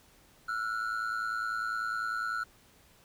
triangle ring-modulated tone, 1396.9 Hz, F6, in tune, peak -26 dBFS, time 0.48-2.44 s, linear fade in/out 10 ms, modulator 55 Hz, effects pink hiss -61 dBFS RMS until 3.04 s

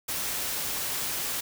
white noise, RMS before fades -31 dBFS, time 0.08-1.41 s, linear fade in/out 10 ms, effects none

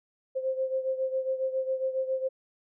sine beating tone pair, 523.3 / 530.6 Hz, C5 / C5, 0 / +24 cents, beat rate 7.3 Hz, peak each -28 / -33 dBFS, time 0.35-2.29 s, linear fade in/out 20 ms, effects none

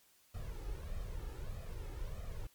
brown noise with flanger, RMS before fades -42 dBFS, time 0.34-2.47 s, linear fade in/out 5 ms, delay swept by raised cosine 1.6 to 2.36 ms, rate 1.6 Hz, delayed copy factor +0.7, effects white hiss -68 dBFS RMS until 2.54 s + MP3 96 kbps

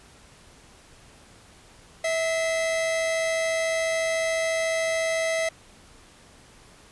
45% pulse tone pair together, 650 / 2044 Hz, E5 / C7, -24 / -41 cents, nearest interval octave + minor sixth, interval 1983 cents, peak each -24 / -30 dBFS, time 2.04-5.49 s, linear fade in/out 5 ms, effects pink hiss -52 dBFS RMS until 6.91 s + resampled to 24000 Hz

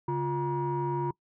sine tone cluster, 140.2 / 351.6 / 954 Hz, C#3 / F4 / A#5, +20 / +12 / +40 cents, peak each -30 dBFS, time 0.08-1.11 s, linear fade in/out 5 ms, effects noise-tail reverb RT60 0.1 s tail -23 dB re dry + tanh soft clip ceiling -22 dBFS

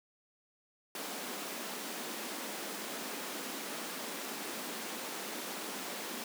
pink high-pass noise, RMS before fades -41 dBFS, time 0.95-6.24 s, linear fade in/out 2 ms, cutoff 200 Hz, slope 48 dB/octave, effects none

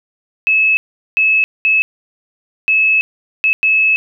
sine tone bursts at uneven times, 2593 Hz, E7, 29 cents flat, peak -9 dBFS, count 6, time 0.47-0.77 / 1.17-1.44 / 1.65-1.82 / 2.68-3.01 / 3.44-3.53 / 3.63-3.96 s, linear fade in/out 0 ms, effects none

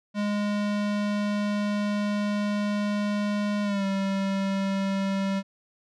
square tone with pitch glide, 206.4 to 194.93 Hz, G#3 to G3, -10 to -9 cents, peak -25 dBFS, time 0.14-5.43 s, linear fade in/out 50 ms, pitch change -99 cents, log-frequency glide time 3.63-3.85 s, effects low-pass 5000 Hz 12 dB/octave

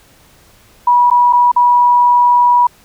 sine tone with dropouts, 972 Hz, B5, 28 cents flat, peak -6 dBFS, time 0.87-2.67 s, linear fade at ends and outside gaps 5 ms, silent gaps 1.102-1.112 / 1.327-1.332 / 1.517-1.562 s, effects pink hiss -47 dBFS RMS until 2.84 s

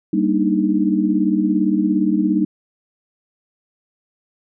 sine chord, Eb major seventh, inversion first, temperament equal, 196 / 233.1 / 293.7 / 311.1 Hz, G3 / Bb3 / D4 / Eb4, 0 / 0 / 0 / 0 cents, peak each -19 / -22 / -22 / -18 dBFS, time 0.13-2.45 s, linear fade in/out 5 ms, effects none

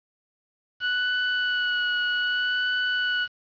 30% pulse tone with vibrato, 1476 Hz, F#6, 5 cents flat, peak -20 dBFS, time 0.8-3.28 s, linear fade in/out 50 ms, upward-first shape sine, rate 0.64 Hz, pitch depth 17 cents each way, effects resampled to 11025 Hz + 8-bit

